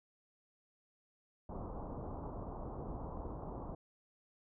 pink low-pass noise, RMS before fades -44 dBFS, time 1.49-3.75 s, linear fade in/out 5 ms, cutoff 1100 Hz, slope 48 dB/octave, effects none

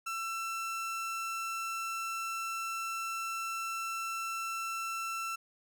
30% pulse tone, 1340 Hz, E6, 28 cents sharp, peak -32 dBFS, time 0.06-5.36 s, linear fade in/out 10 ms, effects none

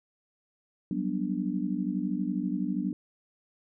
sine chord, G major seventh, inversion third, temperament just, 183.75 / 196 / 245 / 294 Hz, F#3 / G3 / B3 / D4, -12 / 0 / -14 / +2 cents, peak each -33 dBFS, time 0.91-2.93 s, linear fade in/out 2 ms, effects none

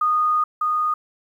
sine tone pair in turn, 1233 / 1233 Hz, D#6 / D#6, -16 / -16 cents, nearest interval unison, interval 0 cents, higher neither, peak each -16 / -18 dBFS, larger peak first, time 0.01-0.44 / 0.61-0.94 s, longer first, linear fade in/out 5 ms, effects 9-bit

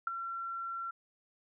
sine tone with ADSR envelope, 1360 Hz, F6, 46 cents flat, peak -25 dBFS, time 0.07-0.91 s, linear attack 4 ms, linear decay 9 ms, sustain -11 dB, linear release 8 ms, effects none

